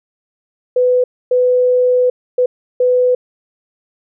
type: tone bursts at uneven times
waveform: sine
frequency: 499.4 Hz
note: B4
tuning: 19 cents sharp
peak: -9 dBFS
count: 4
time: 0.76-1.04 / 1.31-2.1 / 2.38-2.46 / 2.8-3.15 s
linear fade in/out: 5 ms
effects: none